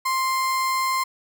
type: tone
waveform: 35% pulse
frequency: 1049 Hz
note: C6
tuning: 4 cents sharp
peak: -19 dBFS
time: 0.05-1.04 s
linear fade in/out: 10 ms
effects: none